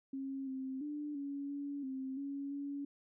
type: tone with pitch steps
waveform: sine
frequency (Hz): 270.2 / 263.7 / 295.6 / 281.1 / 283.9 / 264.3 / 279.3 / 282.6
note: C#4 / C4 / D4 / C#4 / C#4 / C4 / C#4 / C#4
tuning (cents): -44 / +14 / +11 / +24 / +41 / +18 / +13 / +34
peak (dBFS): -38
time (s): 0.13-2.85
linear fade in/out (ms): 5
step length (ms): 340
effects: none